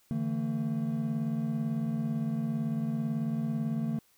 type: chord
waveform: triangle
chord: D suspended second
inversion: none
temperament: equal with one note detuned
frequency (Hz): 146.83 / 164.81 / 225.3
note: D3 / E3 / A3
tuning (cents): 0 / 0 / +41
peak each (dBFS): -32 / -34 / -29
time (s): 0.11-3.99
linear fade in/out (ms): 0
effects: white hiss -66 dBFS RMS until 4.17 s